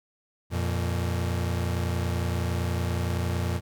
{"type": "tone pair together", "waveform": "35% pulse", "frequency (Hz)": [86.89, 117.6], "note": ["F2", "A#2"], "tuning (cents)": [-8, 16], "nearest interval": "perfect fourth", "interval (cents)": 524, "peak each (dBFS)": [-25, -29], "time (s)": [0.5, 3.61], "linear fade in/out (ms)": 50, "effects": []}